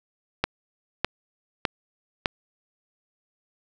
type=click train; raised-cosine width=0.3 ms; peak=-5 dBFS; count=4; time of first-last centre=0.44-2.258 s; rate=1.65 Hz; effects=none